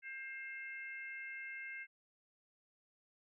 harmonic tone, 531 Hz, C5, 25 cents sharp, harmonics 3 / 4 / 5, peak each -48 / -46 / -54 dBFS, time 0.02-1.87 s, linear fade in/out 50 ms, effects none

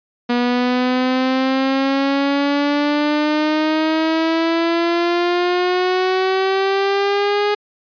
sawtooth exponential sweep, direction up, 241.3 to 415.3 Hz, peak -11 dBFS, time 0.29-7.55 s, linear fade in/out 10 ms, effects resampled to 11025 Hz

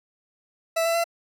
40% pulse tone with pitch steps, 659 / 667.8 / 676.7 Hz, E5 / E5 / E5, -1 / +22 / +45 cents, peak -20 dBFS, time 0.76-1.042 s, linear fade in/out 10 ms, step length 94 ms, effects none

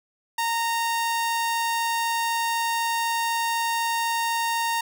sawtooth tone, 924 Hz, A#5, 16 cents flat, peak -19 dBFS, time 0.38-4.81 s, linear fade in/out 5 ms, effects none

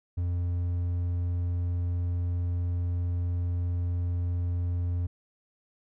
triangle tone, 87.7 Hz, F2, 8 cents sharp, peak -24 dBFS, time 0.17-5.07 s, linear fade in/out 10 ms, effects none

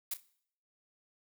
blue noise with echo, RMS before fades -35 dBFS, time 0.11-0.14 s, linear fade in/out 5 ms, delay 32 ms, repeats 2, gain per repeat -13 dB, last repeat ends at 0.204 s, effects noise-tail reverb RT60 0.6 s tail -19 dB re dry

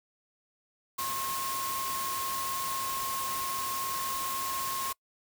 sine tone in noise, 1075 Hz, C6, 47 cents sharp, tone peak -33 dBFS, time 0.98-4.93 s, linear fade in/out 10 ms, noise white, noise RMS -36 dBFS, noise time 0.98-4.93 s, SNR 0 dB, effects noise-tail reverb RT60 0.1 s tail -25 dB re dry

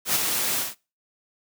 white noise with ADSR envelope, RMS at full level -20 dBFS, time 0.05-0.75 s, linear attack 98 ms, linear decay 22 ms, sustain -5 dB, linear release 170 ms, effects noise-tail reverb RT60 0.3 s tail -23 dB re dry + high-pass 100 Hz 12 dB/octave

